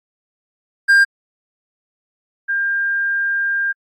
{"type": "tone pair in turn", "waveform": ["triangle", "sine"], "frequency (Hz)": [1600, 1600], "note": ["G6", "G6"], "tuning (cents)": [35, 35], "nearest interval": "unison", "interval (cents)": 0, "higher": "neither", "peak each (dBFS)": [-6, -16], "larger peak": "first", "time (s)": [[0.88, 1.05], [2.48, 3.73]], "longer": "second", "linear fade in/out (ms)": 20, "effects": ["AAC 64 kbps"]}